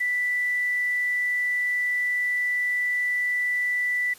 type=tone; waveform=sine; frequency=1975.5 Hz; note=B6; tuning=in tune; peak=-22 dBFS; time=0-4.14 s; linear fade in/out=10 ms; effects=white hiss -49 dBFS RMS until 4.18 s + resampled to 32000 Hz